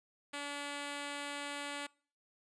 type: tone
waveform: 5% pulse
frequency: 287 Hz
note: D4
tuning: 40 cents flat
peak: -28 dBFS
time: 0.33-1.87 s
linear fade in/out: 10 ms
effects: noise-tail reverb RT60 0.5 s tail -26 dB re dry + resampled to 22050 Hz